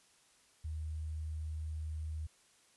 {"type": "tone with sample-and-hold", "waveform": "sine", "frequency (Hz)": 78.1, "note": "D#2", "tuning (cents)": 7, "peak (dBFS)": -37, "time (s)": [0.64, 2.27], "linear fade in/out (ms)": 10, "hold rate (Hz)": 8820, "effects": ["white hiss -67 dBFS RMS until 2.76 s", "resampled to 24000 Hz"]}